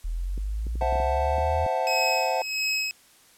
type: linear sweep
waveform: sine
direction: up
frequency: 39.29 to 82.41 Hz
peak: -26 dBFS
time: 0.04-1.66 s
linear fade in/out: 10 ms
type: clicks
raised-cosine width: 3 ms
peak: -26 dBFS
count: 9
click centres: 0.378 / 0.668 / 0.756 / 0.824 / 0.926 / 0.956 / 1.001 / 1.383 / 1.664 s
type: chord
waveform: triangle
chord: F# half-diminished seventh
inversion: second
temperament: equal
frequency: 523.3 / 659.3 / 740 / 880 Hz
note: C5 / E5 / F#5 / A5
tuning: 0 / 0 / 0 / 0 cents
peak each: -27 / -27 / -26 / -27 dBFS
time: 0.81-2.42 s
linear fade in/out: 2 ms
type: tone with tremolo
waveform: 25% pulse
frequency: 2559 Hz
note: D#7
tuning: 48 cents sharp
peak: -19 dBFS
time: 1.87-2.91 s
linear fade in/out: 0 ms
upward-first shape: sine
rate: 1.5 Hz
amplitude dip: 70%
effects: white hiss -56 dBFS RMS until 3.37 s + low-pass 12000 Hz 12 dB/octave